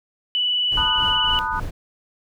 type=tone with vibrato; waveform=sine; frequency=2960 Hz; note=F#7; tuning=in tune; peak=-18 dBFS; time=0.35-1.39 s; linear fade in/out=0 ms; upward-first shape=sine; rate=20 Hz; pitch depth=25 cents each way
type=noise with tremolo; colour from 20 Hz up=brown; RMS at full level=-27 dBFS; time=0.71-1.71 s; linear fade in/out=10 ms; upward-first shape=triangle; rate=3.5 Hz; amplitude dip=90%
type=chord; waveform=sine; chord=B dominant seventh; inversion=third; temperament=just; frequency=889 / 987.8 / 1234.7 / 1481.6 Hz; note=A5 / B5 / D#6 / F#6; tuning=+18 / 0 / -14 / +2 cents; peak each=-27 dBFS; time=0.77-1.6 s; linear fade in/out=5 ms
effects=none